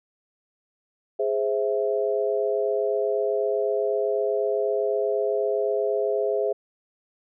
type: chord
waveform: sine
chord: Ab augmented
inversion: none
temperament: equal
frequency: 415.3 / 523.3 / 659.3 Hz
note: Ab4 / C5 / E5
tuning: 0 / 0 / 0 cents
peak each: -24 / -27 / -27 dBFS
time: 1.19-6.53 s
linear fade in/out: 10 ms
effects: none